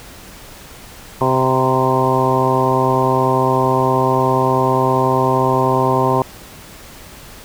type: harmonic tone with a mistuned harmonic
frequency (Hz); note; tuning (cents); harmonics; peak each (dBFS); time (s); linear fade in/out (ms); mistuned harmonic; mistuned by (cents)
130; C3; -11; 1 / 2 / 3 / 4 / 5 / 6 / 7 / 8; -20 / -22 / -19 / -22 / -22 / -23 / -19 / -20; 1.21-6.22; 2; 7; +32
effects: pink hiss -38 dBFS RMS until 7.44 s